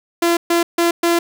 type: tone bursts at uneven times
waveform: sawtooth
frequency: 340.9 Hz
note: F4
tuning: 42 cents flat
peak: -9 dBFS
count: 4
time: 0.22-0.37 / 0.5-0.63 / 0.78-0.91 / 1.03-1.19 s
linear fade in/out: 5 ms
effects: none